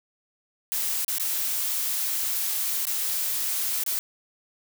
blue noise with dropouts, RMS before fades -27 dBFS, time 0.72-3.99 s, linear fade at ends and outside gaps 0 ms, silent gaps 1.047-1.081 / 1.183-1.198 / 2.853-2.869 / 3.837-3.863 s, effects none

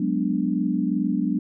sine chord, G# half-diminished seventh, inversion third, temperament equal, 185 / 207.7 / 246.9 / 293.7 Hz, F#3 / G#3 / B3 / D4, 0 / 0 / 0 / 0 cents, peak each -26 dBFS, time 0-1.39 s, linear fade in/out 5 ms, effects none

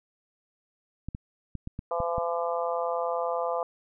clicks, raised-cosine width 5 ms, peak -22 dBFS, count 7, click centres 1.086 / 1.149 / 1.553 / 1.674 / 1.791 / 2.003 / 2.182 s
harmonic tone, 170 Hz, F3, 46 cents flat, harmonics 3 / 4 / 5 / 6 / 7, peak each -30 / -31 / -35 / -35 / -36 dBFS, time 1.91-3.63 s, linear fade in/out 2 ms
effects none

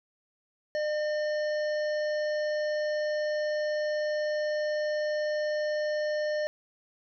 harmonic tone with a mistuned harmonic, 604 Hz, D5, 48 cents sharp, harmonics 1 / 3 / 5 / 7 / 9 / 10, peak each -27 / -37 / -51 / -46 / -49 / -58 dBFS, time 0.75-6.47 s, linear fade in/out 0 ms, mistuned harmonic 7, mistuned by +22 cents, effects none

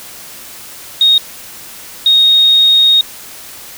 sine tone pair in turn, 3729 / 3729 Hz, A#7 / A#7, 0 / 0 cents, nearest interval unison, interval 0 cents, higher neither, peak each -5 dBFS, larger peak neither, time 1.01-1.18 / 2.06-3.01 s, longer second, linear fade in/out 2 ms, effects white hiss -32 dBFS RMS until 3.77 s

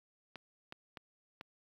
clicks, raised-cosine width 0.3 ms, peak -29 dBFS, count 4, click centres 0.357 / 0.724 / 0.972 / 1.411 s, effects high-pass 80 Hz 12 dB/octave + 10-bit

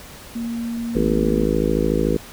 sine tone, 233.1 Hz, A#3, in tune, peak -23 dBFS, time 0.35-1.45 s, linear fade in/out 10 ms
harmonic tone, 53.6 Hz, A1, 45 cents flat, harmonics 1 / 3 / 4 / 5 / 6 / 7 / 8 / 9, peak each -25 / -25 / -25 / -25 / -25 / -25 / -25 / -25 dBFS, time 0.95-2.17 s, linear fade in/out 5 ms
effects pink hiss -40 dBFS RMS until 2.32 s

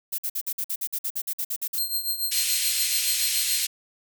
violet noise bursts, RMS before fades -28 dBFS, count 15, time 0.12-1.794 s, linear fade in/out 10 ms, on 64 ms, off 51 ms
5% pulse tone with tremolo, 4186 Hz, C8, in tune, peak -15 dBFS, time 1.78-3.65 s, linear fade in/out 0 ms, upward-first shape triangle, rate 7 Hz, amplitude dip 80%
white band-pass noise, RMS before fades -27 dBFS, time 2.31-3.67 s, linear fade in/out 10 ms, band 2200 to 11000 Hz, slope 24 dB/octave
effects none

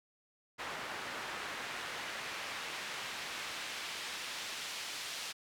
pink noise with band-pass filter sweep, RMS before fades -42 dBFS, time 0.58-5.33 s, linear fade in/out 20 ms, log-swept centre 1400 to 3900 Hz, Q 0.77, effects none

